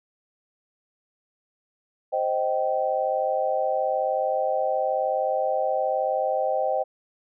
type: chord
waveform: sine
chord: C minor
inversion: none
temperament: equal with one note detuned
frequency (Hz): 523.3 / 622.3 / 775.9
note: C5 / Eb5 / G5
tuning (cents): 0 / 0 / -18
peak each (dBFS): -26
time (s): 2.12-6.84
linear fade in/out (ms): 20
effects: none